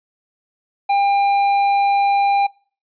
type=tone with tanh clipping; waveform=sine; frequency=800 Hz; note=G5; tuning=35 cents sharp; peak=-15 dBFS; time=0.89-2.47 s; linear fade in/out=10 ms; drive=9 dB; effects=noise-tail reverb RT60 0.4 s tail -24 dB re dry + resampled to 11025 Hz